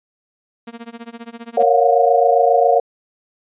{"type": "tone with tremolo", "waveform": "sawtooth", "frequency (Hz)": 233.1, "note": "A#3", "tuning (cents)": 0, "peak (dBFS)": -25, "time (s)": [0.67, 1.63], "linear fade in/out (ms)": 5, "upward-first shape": "sine", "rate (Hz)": 15, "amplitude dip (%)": 95}
{"type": "chord", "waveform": "sine", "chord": "Gb major seventh", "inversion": "first", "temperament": "equal with one note detuned", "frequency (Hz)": [466.2, 554.4, 698.5, 726], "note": ["Bb4", "Db5", "F5", "Gb5"], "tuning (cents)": [0, 0, 0, -33], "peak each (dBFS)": -16, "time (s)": [1.57, 2.8], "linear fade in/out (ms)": 5}
{"effects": ["resampled to 8000 Hz"]}